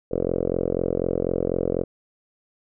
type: tone with low-pass filter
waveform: 5% pulse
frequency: 44.06 Hz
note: F1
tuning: 16 cents sharp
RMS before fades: -24 dBFS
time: 0.11-1.84 s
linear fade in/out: 10 ms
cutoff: 500 Hz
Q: 3.8
effects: none